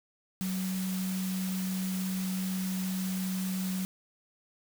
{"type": "tone in noise", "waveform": "sine", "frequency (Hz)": 187.4, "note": "F#3", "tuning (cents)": 22, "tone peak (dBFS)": -30, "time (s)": [0.41, 3.85], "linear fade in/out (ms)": 0, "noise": "white", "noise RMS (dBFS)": -41, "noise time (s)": [0.41, 3.85], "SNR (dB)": 8, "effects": []}